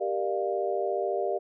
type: chord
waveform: sine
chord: G minor seventh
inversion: none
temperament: equal with one note detuned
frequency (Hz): 392 / 466.2 / 600.4 / 698.5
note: G4 / Bb4 / D5 / F5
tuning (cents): 0 / 0 / +38 / 0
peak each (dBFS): -30 / -33 / -31 / -32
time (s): 0-1.39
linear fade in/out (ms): 20
effects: none